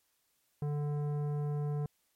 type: tone with tanh clipping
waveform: sine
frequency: 146.83 Hz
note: D3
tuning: in tune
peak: -33 dBFS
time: 0.62-1.86 s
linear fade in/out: 2 ms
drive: 13 dB
effects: white hiss -75 dBFS RMS until 2.15 s + MP3 64 kbps